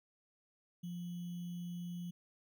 sine tone with sample-and-hold, 174.61 Hz, F3, in tune, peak -40 dBFS, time 0.83-2.11 s, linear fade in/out 10 ms, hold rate 3150 Hz, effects none

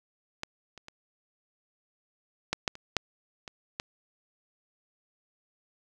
clicks, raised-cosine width 0.2 ms, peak -16 / -29 / -27 / -10 / -9 / -27 / -7 / -23 / -15 dBFS, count 9, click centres 0.434 / 0.777 / 0.884 / 2.53 / 2.678 / 2.754 / 2.967 / 3.478 / 3.799 s, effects none

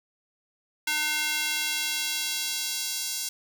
square tone with high-pass filter sweep, 303.1 Hz, D#4, 45 cents flat, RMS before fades -29 dBFS, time 0.87-3.29 s, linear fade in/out 5 ms, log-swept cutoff 1900 to 5300 Hz, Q 1.1, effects none

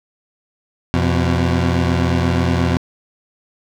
20% pulse tone pair together, 85.98 / 124.8 Hz, F2 / B2, -27 / +19 cents, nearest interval tritone, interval 646 cents, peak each -11 / -14 dBFS, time 0.94-2.77 s, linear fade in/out 0 ms, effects low-pass 5000 Hz 12 dB/octave + 7-bit

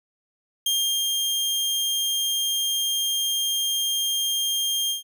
sawtooth tone with ADSR envelope, 3206 Hz, G7, 38 cents sharp, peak -17 dBFS, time 0.66-5.03 s, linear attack 4 ms, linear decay 370 ms, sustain -2 dB, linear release 130 ms, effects none

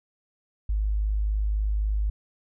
sine tone, 51.91 Hz, G#1, in tune, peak -22 dBFS, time 0.69-2.1 s, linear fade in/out 5 ms, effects none

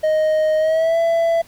triangle tone with pitch glide, 622.3 to 667 Hz, D#5 to E5, 0 to +20 cents, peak -12 dBFS, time 0.03-1.42 s, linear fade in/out 10 ms, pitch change +120 cents, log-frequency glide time 0.58-0.98 s, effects pink hiss -48 dBFS RMS until 1.47 s

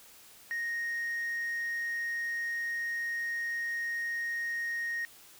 sine tone, 1864.7 Hz, A#6, in tune, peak -29 dBFS, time 0.51-5.05 s, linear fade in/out 0 ms, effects tanh soft clip ceiling -30 dBFS + white hiss -55 dBFS RMS until 5.39 s

